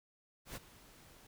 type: noise with ADSR envelope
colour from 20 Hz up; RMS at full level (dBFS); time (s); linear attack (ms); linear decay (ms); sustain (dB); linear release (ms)
pink; -44; 0.45-1.27; 110; 25; -16; 5
effects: none